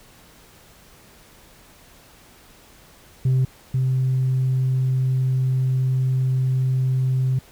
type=tone pair in turn; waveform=sine; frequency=130 / 130 Hz; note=C3 / C3; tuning=-11 / -11 cents; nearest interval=unison; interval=0 cents; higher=neither; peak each=-13 / -16 dBFS; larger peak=first; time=3.25-3.45 / 3.74-7.39 s; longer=second; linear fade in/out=5 ms; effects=tanh soft clip ceiling -14 dBFS + pink hiss -50 dBFS RMS until 7.51 s